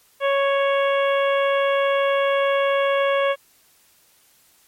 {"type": "harmonic tone", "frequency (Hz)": 554.4, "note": "C#5", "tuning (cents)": 0, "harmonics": [1, 2, 3, 4, 5, 6], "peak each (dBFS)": [-18, -24, -28, -30, -32, -34], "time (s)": [0.2, 3.36], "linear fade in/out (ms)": 50, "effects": ["white hiss -57 dBFS RMS until 4.67 s", "MP3 64 kbps"]}